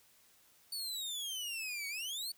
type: exponential two-way sweep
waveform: sawtooth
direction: down then up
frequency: 4547 to 2217 to 4547 Hz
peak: -35 dBFS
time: 0.72-2.32 s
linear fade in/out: 5 ms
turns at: 1.88 s
effects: white hiss -66 dBFS RMS until 2.37 s